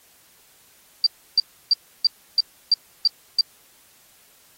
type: tone bursts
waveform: sine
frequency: 4699 Hz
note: D8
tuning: in tune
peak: -12 dBFS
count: 8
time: 1.04-3.41 s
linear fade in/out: 2 ms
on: 25 ms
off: 310 ms
effects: white hiss -55 dBFS RMS until 4.57 s + AAC 48 kbps